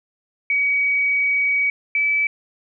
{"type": "tone pair in turn", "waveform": "sine", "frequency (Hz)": [2264, 2302], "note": ["C#7", "D7"], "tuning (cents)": [36, -35], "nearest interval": "unison", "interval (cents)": 29, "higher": "second", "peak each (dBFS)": -16, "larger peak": "neither", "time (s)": [[0.5, 1.7], [1.95, 2.27]], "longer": "first", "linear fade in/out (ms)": 2, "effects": []}